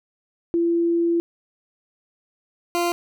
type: tone pair in turn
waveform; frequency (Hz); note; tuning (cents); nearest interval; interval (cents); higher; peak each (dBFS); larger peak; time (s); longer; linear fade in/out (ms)
sine / 20% pulse; 339 / 346.5; E4 / F4; +49 / -14; unison; 37; second; -17 / -15; second; 0.54-1.2 / 2.75-2.92; first; 0
effects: none